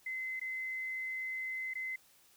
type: tone with dropouts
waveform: sine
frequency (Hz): 2052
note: C7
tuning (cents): -34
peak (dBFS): -36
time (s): 0.06-1.96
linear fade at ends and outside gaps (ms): 5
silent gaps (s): 0.397-0.413 / 1.737-1.753
effects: white hiss -65 dBFS RMS until 2.36 s